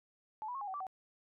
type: tone with pitch steps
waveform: sine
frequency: 865 / 983 / 1085 / 820 / 759 / 1162 / 757 Hz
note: A5 / B5 / C#6 / G#5 / F#5 / D6 / F#5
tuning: -30 / -8 / -37 / -22 / +44 / -19 / +39 cents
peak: -38 dBFS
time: 0.42-0.868 s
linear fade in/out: 0 ms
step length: 64 ms
effects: none